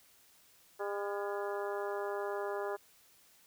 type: harmonic tone with a mistuned harmonic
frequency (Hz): 202.1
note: G#3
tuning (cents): -47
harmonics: 2 / 3 / 4 / 5 / 6 / 7 / 8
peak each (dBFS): -37 / -41 / -43 / -45 / -47 / -48 / -49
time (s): 0.79-2.77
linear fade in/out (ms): 20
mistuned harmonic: 8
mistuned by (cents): +69
effects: white hiss -64 dBFS RMS until 3.46 s